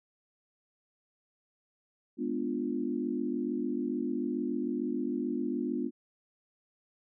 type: chord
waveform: sine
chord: G# diminished seventh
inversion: none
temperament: equal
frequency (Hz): 207.7 / 246.9 / 293.7 / 349.2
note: G#3 / B3 / D4 / F4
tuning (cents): 0 / 0 / 0 / 0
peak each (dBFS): -39 / -33 / -35 / -36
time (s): 2.17-5.91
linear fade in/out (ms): 50
effects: none